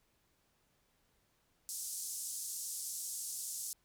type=band-pass noise; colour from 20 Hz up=white; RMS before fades=-42 dBFS; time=1.69-3.73 s; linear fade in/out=0 ms; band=5700 to 11000 Hz; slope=24 dB/octave; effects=pink hiss -75 dBFS RMS until 3.84 s